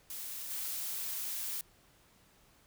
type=noise with level steps; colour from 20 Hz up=blue; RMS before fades=-42 / -38 dBFS; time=0.1-1.61 s; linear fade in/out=2 ms; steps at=0.5 s; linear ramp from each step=10 ms; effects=pink hiss -65 dBFS RMS until 2.66 s